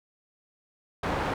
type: low-pass noise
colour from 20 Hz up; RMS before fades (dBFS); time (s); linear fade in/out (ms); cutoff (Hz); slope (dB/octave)
white; -29; 1.03-1.34; 5; 1100; 12
effects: none